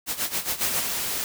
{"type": "noise with tremolo", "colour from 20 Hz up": "white", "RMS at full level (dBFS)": -25, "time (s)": [0.06, 0.83], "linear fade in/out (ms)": 50, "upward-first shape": "sine", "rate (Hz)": 7.3, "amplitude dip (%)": 80}
{"type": "noise", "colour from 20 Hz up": "white", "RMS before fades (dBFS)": -28, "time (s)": [0.61, 1.24], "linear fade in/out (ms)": 0}
{"effects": []}